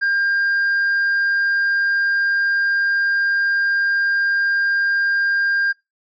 triangle tone, 1602 Hz, G6, 37 cents sharp, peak -14 dBFS, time 0.01-5.73 s, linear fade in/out 20 ms, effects noise-tail reverb RT60 0.2 s tail -22 dB re dry + resampled to 16000 Hz

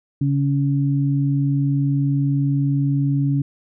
sine tone pair together, 140 / 280 Hz, C#3 / C#4, +18 / +18 cents, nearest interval octave, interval 1200 cents, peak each -17 / -22 dBFS, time 0.21-3.42 s, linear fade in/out 5 ms, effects none

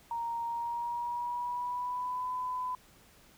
sine tone with pitch glide, 932.3 to 1005 Hz, A#5 to B5, 0 to +30 cents, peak -32 dBFS, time 0.11-2.75 s, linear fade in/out 2 ms, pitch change +130 cents, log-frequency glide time 0.45-2.28 s, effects pink hiss -60 dBFS RMS until 3.37 s

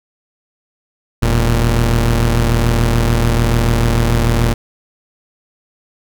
sawtooth tone pair together, 41.13 / 116.54 Hz, E1 / A#2, -3 / 0 cents, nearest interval octave + tritone, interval 1803 cents, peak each -10 dBFS, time 1.22-4.54 s, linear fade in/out 10 ms, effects none

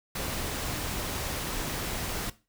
pink noise, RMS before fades -33 dBFS, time 0.15-2.3 s, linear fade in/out 5 ms, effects noise-tail reverb RT60 0.3 s tail -17 dB re dry

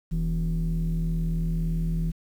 sine tone pair together, 41.02 / 164.1 Hz, E1 / E3, -8 / -8 cents, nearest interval 2 octaves, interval 2400 cents, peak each -24 dBFS, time 0.11-2.12 s, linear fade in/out 20 ms, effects tanh soft clip ceiling -20 dBFS + 9-bit

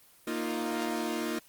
sawtooth chord, Bb suspended fourth, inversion none, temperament equal, 233.1 / 311.1 / 349.2 Hz, Bb3 / Eb4 / F4, 0 / 0 / 0 cents, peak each -31 dBFS, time 0.27-1.39 s, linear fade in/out 5 ms, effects white hiss -59 dBFS RMS until 1.48 s + Opus 24 kbps

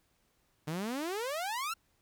sawtooth exponential sweep, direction up, 146.83 to 1396.9 Hz, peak -30 dBFS, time 0.67-1.74 s, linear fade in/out 10 ms, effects pink hiss -73 dBFS RMS until 2.01 s

